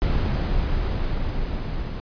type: noise with level ramp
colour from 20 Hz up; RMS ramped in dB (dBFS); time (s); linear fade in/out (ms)
brown; -20 to -28; 0.02-2; 0
effects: resampled to 11025 Hz